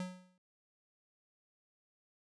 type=tone with exponential decay; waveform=square; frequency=182.9 Hz; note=F#3; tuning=20 cents flat; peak=-36 dBFS; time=0-0.38 s; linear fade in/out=2 ms; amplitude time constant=82 ms; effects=resampled to 22050 Hz